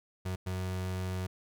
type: tone bursts at uneven times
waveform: 35% pulse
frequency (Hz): 92.5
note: F#2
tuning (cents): 0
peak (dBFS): -31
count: 2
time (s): 0.25-0.36 / 0.46-1.27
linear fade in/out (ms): 10
effects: none